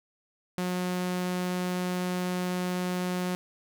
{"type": "tone", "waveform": "sawtooth", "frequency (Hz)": 180.8, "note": "F#3", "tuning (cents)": -40, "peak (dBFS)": -24, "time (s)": [0.58, 3.35], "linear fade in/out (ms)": 0, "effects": []}